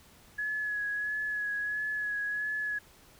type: tone with vibrato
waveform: sine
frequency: 1689 Hz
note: G#6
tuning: 29 cents sharp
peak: -30 dBFS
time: 0.38-2.79 s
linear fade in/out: 10 ms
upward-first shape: sine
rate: 1.5 Hz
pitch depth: 24 cents each way
effects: pink hiss -58 dBFS RMS until 3.19 s